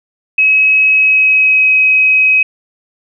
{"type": "tone with pitch glide", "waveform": "sine", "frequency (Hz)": [2558, 2537], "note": ["D#7", "D#7"], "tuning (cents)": [47, 33], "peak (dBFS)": -6, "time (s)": [0.38, 2.43], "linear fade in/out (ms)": 5, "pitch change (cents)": -14, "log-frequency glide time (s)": [0.91, 1.72], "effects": []}